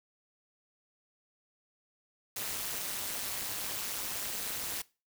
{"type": "noise with amplitude modulation", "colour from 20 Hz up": "white", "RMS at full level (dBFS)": -33, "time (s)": [2.36, 4.82], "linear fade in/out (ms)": 5, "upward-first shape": "sine", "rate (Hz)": 208, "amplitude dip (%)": 90, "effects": ["noise-tail reverb RT60 0.3 s tail -21 dB re dry"]}